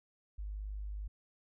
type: tone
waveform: sine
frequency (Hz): 51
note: G#1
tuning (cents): -31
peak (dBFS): -38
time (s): 0.38-1.08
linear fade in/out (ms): 10
effects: none